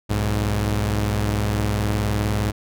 sawtooth tone pair together, 62 / 104.43 Hz, B1 / G#2, +7 / +10 cents, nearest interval major sixth, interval 903 cents, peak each -21 / -17 dBFS, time 0.09-2.52 s, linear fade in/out 20 ms, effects none

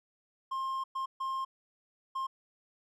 triangle tone bursts at uneven times, 1062 Hz, C6, 25 cents sharp, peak -30 dBFS, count 4, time 0.51-0.84 / 0.95-1.06 / 1.2-1.45 / 2.15-2.27 s, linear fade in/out 10 ms, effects none

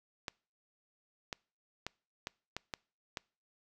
clicks, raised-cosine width 0.2 ms, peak -20 dBFS, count 7, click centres 0.282 / 1.328 / 1.866 / 2.271 / 2.566 / 2.738 / 3.172 s, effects noise-tail reverb RT60 0.4 s tail -26 dB re dry

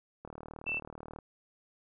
click train, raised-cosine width 1 ms, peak -30 dBFS, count 37, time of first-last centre 0.25-1.188 s, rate 38.4 Hz
sine tone, 2663 Hz, E7, 17 cents sharp, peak -31 dBFS, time 0.66-0.8 s, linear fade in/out 20 ms
effects none

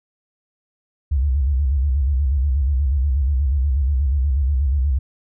sine tone with vibrato, 68.3 Hz, C#2, 25 cents flat, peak -15 dBFS, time 1.11-4.99 s, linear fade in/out 10 ms, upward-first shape square, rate 8.3 Hz, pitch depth 120 cents each way, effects none

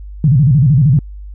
sine tone with vibrato, 138.59 Hz, C#3, in tune, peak -6 dBFS, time 0.24-0.99 s, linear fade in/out 2 ms, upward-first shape square, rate 13 Hz, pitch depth 190 cents each way, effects added 50 Hz sine -27 dBFS peak until 1.34 s

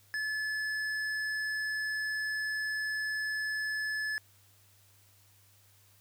sine tone with tanh clipping, 1725 Hz, A6, 35 cents flat, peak -33 dBFS, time 0.14-4.18 s, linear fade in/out 0 ms, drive 11 dB, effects added 99 Hz sine -64 dBFS peak until 6 s + white hiss -64 dBFS RMS until 6 s

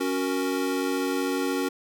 square chord, F# major, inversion second, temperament equal, 277.2 / 370 / 466.2 Hz, C#4 / F#4 / A#4, 0 / 0 / 0 cents, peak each -28 / -30 / -32 dBFS, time 0-1.69 s, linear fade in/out 10 ms, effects none

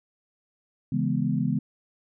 sine chord, C# minor seventh, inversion none, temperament equal, 138.59 / 164.81 / 207.7 / 246.9 Hz, C#3 / E3 / G#3 / B3, 0 / 0 / 0 / 0 cents, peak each -28 dBFS, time 0.92-1.59 s, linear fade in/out 5 ms, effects none

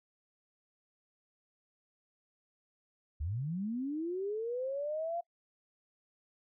sine linear sweep, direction up, 66.2 to 698.5 Hz, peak -33 dBFS, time 3.2-5.21 s, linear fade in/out 10 ms, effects noise-tail reverb RT60 0.1 s tail -23 dB re dry

